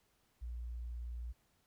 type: tone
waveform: sine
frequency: 59.3 Hz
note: A#1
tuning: 30 cents sharp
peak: -40 dBFS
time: 0.41-1.33 s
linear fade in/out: 20 ms
effects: pink hiss -75 dBFS RMS until 1.66 s